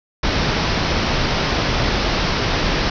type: low-pass noise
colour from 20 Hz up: pink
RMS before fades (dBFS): -19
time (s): 0.23-2.9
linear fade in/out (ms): 5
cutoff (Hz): 5700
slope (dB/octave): 96
effects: none